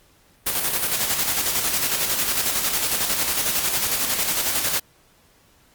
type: noise with tremolo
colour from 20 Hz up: white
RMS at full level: -21 dBFS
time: 0.46-4.8 s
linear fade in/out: 10 ms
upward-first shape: square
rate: 11 Hz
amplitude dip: 40%
effects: pink hiss -57 dBFS RMS until 5.74 s + Opus 48 kbps